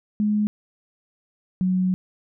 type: tone pair in turn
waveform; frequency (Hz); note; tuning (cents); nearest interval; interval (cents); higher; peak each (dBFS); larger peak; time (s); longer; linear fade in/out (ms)
sine; 210 / 184.73; G#3 / F#3; +19 / -3; major second; 222; first; -18; neither; 0.2-0.47 / 1.61-1.94; second; 0
effects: none